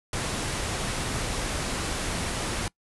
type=low-pass noise; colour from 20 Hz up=pink; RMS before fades=-30 dBFS; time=0.13-2.68 s; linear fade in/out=2 ms; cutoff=11000 Hz; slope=96 dB/octave; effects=noise-tail reverb RT60 0.1 s tail -23 dB re dry